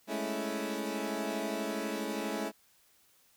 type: chord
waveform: 20% pulse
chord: A major seventh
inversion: third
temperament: equal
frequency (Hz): 207.7 / 220 / 277.2 / 329.6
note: G#3 / A3 / C#4 / E4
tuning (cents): 0 / 0 / 0 / 0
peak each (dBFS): -34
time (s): 0.07-2.52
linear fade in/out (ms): 50
effects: white hiss -66 dBFS RMS until 3.36 s